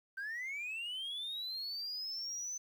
sine linear sweep, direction up, 1536 to 6140 Hz, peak -36 dBFS, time 0.17-2.58 s, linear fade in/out 10 ms, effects tanh soft clip ceiling -37 dBFS + 11-bit

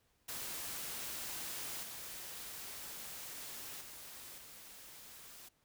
white noise with level steps, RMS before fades -43 / -47 / -51 / -54 dBFS, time 0.28-5.49 s, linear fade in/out 10 ms, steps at 1.83 / 3.81 / 4.38 s, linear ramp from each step 2 ms, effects pink hiss -75 dBFS RMS until 5.64 s

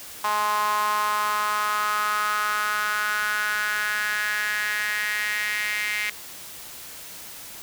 sawtooth tone with high-pass filter sweep, 210 Hz, G#3, 19 cents sharp, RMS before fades -25 dBFS, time 0.24-6.1 s, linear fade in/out 5 ms, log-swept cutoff 980 to 2100 Hz, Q 5.5, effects white hiss -40 dBFS RMS until 7.62 s

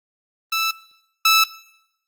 15% pulse tone pair in turn, 1318.5 / 1312.3 Hz, E6 / E6, 0 / -8 cents, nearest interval unison, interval 8 cents, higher first, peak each -13 / -6 dBFS, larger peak second, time 0.52-0.71 / 1.25-1.44 s, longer neither, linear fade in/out 5 ms, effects noise-tail reverb RT60 0.8 s tail -19 dB re dry + Opus 24 kbps

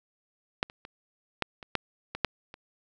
clicks, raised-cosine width 0.3 ms, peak -9 / -30 / -26 / -10 / -26 / -9 / -18 / -7 / -27 dBFS, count 9, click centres 0.629 / 0.699 / 0.851 / 1.423 / 1.628 / 1.753 / 2.15 / 2.247 / 2.541 s, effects none

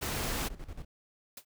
pink noise, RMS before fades -34 dBFS, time 0.01-0.49 s, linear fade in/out 20 ms
brown noise with tremolo, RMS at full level -41 dBFS, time 0.23-0.85 s, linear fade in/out 5 ms, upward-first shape square, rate 11 Hz, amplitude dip 70%
white noise with exponential decay, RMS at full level -39 dBFS, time 1.37-1.45 s, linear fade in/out 5 ms, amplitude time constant 17 ms
effects none

